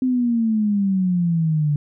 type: exponential sweep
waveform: sine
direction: down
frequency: 260 to 145.1 Hz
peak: -16 dBFS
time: 0.02-1.76 s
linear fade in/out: 2 ms
effects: none